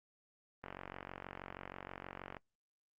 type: click train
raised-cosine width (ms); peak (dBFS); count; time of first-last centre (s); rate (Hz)
0.5; -29; 81; 0.64-2.368; 46.3
effects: noise-tail reverb RT60 0.1 s tail -21 dB re dry + Opus 24 kbps